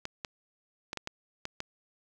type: clicks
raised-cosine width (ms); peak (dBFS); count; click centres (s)
0.2; -18; 7; 0.054 / 0.248 / 0.931 / 0.973 / 1.074 / 1.454 / 1.604
effects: none